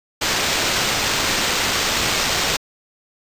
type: noise with sample-and-hold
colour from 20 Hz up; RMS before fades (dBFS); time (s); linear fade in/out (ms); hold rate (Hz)
blue; -20; 0.21-2.57; 10; 11025
effects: resampled to 32000 Hz